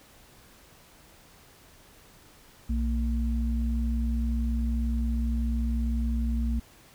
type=tone pair together; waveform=sine; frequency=60.9 / 229.9 Hz; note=B1 / A#3; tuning=-24 / -24 cents; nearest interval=octave + major seventh; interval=2300 cents; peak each=-25 / -31 dBFS; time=2.69-6.6 s; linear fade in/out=10 ms; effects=pink hiss -55 dBFS RMS until 6.94 s